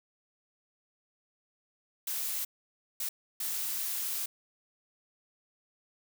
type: noise bursts at uneven times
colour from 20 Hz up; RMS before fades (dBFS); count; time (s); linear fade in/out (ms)
blue; -34; 3; 2.07-2.45 / 3-3.09 / 3.4-4.26; 5
effects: none